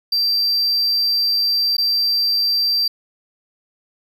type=tone with dropouts; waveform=triangle; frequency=4699 Hz; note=D8; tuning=in tune; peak=-14 dBFS; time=0.12-2.88 s; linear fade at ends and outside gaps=5 ms; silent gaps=1.768-1.781 s; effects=none